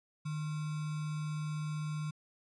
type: tone with sample-and-hold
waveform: sine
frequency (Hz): 152.6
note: D#3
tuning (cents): -33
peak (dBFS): -34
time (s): 0.25-2.11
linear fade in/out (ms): 10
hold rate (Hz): 1225
effects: resampled to 22050 Hz